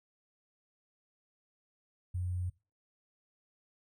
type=tone with sample-and-hold; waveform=sine; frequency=90 Hz; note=F#2; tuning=47 cents flat; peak=-32 dBFS; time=2.14-2.5 s; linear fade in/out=10 ms; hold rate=8820 Hz; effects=noise-tail reverb RT60 0.3 s tail -22 dB re dry